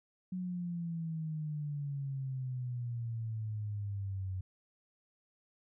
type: exponential sweep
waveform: sine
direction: down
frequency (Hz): 185 to 92.5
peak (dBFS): -35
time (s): 0.32-4.41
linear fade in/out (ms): 5
effects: none